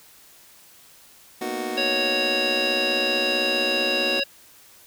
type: chord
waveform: 25% pulse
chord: B major seventh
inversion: third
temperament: just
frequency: 231.5 / 246.9 / 308.7 / 370.4 Hz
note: A#3 / B3 / D#4 / F#4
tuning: -12 / 0 / -14 / +2 cents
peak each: -32 / -31 / -30 / -26 dBFS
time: 1.41-4.2 s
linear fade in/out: 5 ms
type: harmonic tone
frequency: 554.4 Hz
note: C#5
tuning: in tune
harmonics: 1 / 3 / 5 / 7 / 9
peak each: -28 / -32 / -24 / -28 / -30 dBFS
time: 1.77-4.24 s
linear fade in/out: 10 ms
effects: white hiss -51 dBFS RMS until 4.86 s